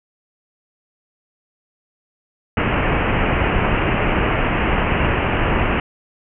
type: low-pass noise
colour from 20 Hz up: pink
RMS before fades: -18 dBFS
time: 2.57-5.8 s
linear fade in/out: 2 ms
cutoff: 2900 Hz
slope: 96 dB/octave
effects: none